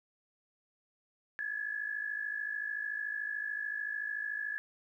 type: tone pair together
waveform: sine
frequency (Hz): 1661.2 / 1714.8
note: G#6 / A6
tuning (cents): 0 / -45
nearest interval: minor second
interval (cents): 55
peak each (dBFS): -39 / -36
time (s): 1.39-4.58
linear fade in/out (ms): 0
effects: 12-bit